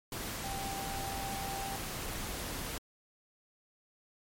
sine tone in noise, 784 Hz, G5, in tune, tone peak -39 dBFS, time 0.44-1.76 s, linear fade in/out 2 ms, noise pink, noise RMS -39 dBFS, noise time 0.12-2.78 s, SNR -3 dB, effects MP3 64 kbps

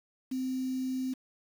sine tone with quantisation, 259.2 Hz, C4, 16 cents flat, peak -30 dBFS, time 0.31-1.14 s, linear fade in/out 10 ms, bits 8, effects none

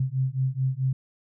sine beating tone pair, 129.3 / 133.9 Hz, C3 / C3, -20 / +40 cents, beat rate 4.6 Hz, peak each -26 dBFS, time 0-0.93 s, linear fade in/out 5 ms, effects none

